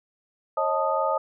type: tone cluster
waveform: sine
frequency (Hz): 544 / 629 / 879 / 1241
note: C#5 / D#5 / A5 / D#6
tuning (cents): -33 / +19 / -2 / -5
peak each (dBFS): -27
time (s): 0.57-1.18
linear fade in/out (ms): 5
effects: none